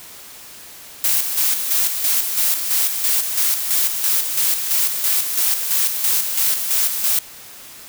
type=noise with tremolo; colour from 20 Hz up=blue; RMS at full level=-17 dBFS; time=1.04-7.19 s; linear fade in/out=2 ms; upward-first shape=square; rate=3 Hz; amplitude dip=50%; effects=white hiss -39 dBFS RMS until 7.88 s